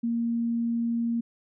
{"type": "tone", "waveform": "sine", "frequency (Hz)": 233.1, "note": "A#3", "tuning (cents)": 0, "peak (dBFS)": -24, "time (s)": [0.03, 1.21], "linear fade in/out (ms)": 10, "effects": []}